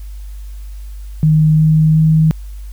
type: tone with pitch steps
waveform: sine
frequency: 155.56 / 156.82 / 158.1 Hz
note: D#3 / D#3 / D#3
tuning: 0 / +14 / +28 cents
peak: -7 dBFS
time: 1.23-2.31 s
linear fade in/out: 0 ms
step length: 360 ms
effects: added 50 Hz sine -26 dBFS peak until 2.72 s + white hiss -49 dBFS RMS until 2.72 s